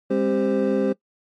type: tone cluster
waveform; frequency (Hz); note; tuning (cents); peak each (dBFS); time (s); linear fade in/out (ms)
triangle; 203.3 / 266.4 / 394.1 / 520; G#3 / C4 / G4 / C5; -37 / +31 / +9 / -11; -22; 0.1-0.93; 10
effects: noise-tail reverb RT60 0.1 s tail -21 dB re dry + MP3 48 kbps